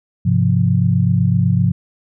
sine chord, F minor, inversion first, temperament equal with one note detuned, 102.87 / 130.81 / 174.61 Hz, Ab2 / C3 / F3, -16 / 0 / 0 cents, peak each -16 dBFS, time 0.25-1.72 s, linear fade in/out 10 ms, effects none

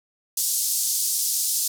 white band-pass noise, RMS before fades -24 dBFS, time 0.37-1.68 s, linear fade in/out 5 ms, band 4800 to 13000 Hz, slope 24 dB/octave, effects none

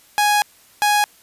sawtooth tone pair in turn, 830.6 / 830.6 Hz, G#5 / G#5, 0 / 0 cents, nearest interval unison, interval 0 cents, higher neither, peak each -10 dBFS, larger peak neither, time 0.18-0.42 / 0.82-1.04 s, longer first, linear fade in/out 0 ms, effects white hiss -51 dBFS RMS until 1.22 s + resampled to 32000 Hz

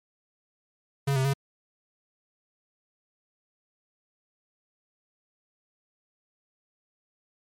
square tone with pitch steps, 138.9 / 132.4 / 138.2 Hz, C#3 / C3 / C#3, +4 / +21 / -5 cents, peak -23 dBFS, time 1.07-1.337 s, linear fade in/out 10 ms, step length 89 ms, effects MP3 64 kbps

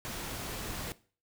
pink noise, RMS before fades -39 dBFS, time 0.05-0.92 s, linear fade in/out 0 ms, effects noise-tail reverb RT60 0.4 s tail -18 dB re dry

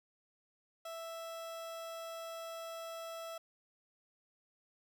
30% pulse tone, 660 Hz, E5, 2 cents sharp, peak -40 dBFS, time 0.85-3.38 s, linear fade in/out 5 ms, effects none

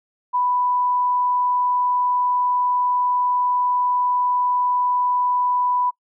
sine tone, 990 Hz, B5, 4 cents sharp, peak -17 dBFS, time 0.33-5.91 s, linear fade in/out 20 ms, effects noise-tail reverb RT60 0.1 s tail -24 dB re dry

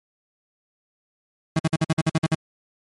35% pulse tone bursts, 160 Hz, D#3, 49 cents sharp, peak -15 dBFS, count 10, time 1.56-2.349 s, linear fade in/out 5 ms, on 33 ms, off 51 ms, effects MP3 48 kbps

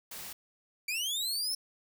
white noise, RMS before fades -43 dBFS, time 0.11-0.33 s, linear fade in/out 5 ms
sawtooth linear sweep, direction up, 2297 to 5380 Hz, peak -28 dBFS, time 0.88-1.55 s, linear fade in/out 5 ms
effects none

